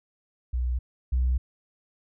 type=tone pair in turn; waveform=sine; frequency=61.74 / 63.07 Hz; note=B1 / B1; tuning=0 / +37 cents; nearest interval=unison; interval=37 cents; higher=second; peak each=-23 / -19 dBFS; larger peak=second; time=0.53-0.79 / 1.12-1.38 s; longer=neither; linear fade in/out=10 ms; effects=tanh soft clip ceiling -18 dBFS